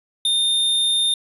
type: tone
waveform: square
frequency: 3633 Hz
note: A#7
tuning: 45 cents flat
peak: -17 dBFS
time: 0.25-1.14 s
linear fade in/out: 2 ms
effects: resampled to 32000 Hz + 9-bit